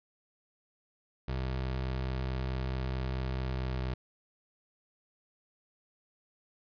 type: tone with pitch glide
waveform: 25% pulse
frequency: 64.6 to 63.93 Hz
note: C2 to C2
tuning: -21 to -40 cents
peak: -28 dBFS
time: 1.28-3.94 s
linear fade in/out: 5 ms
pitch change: -19 cents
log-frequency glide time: 3.31-3.83 s
effects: resampled to 11025 Hz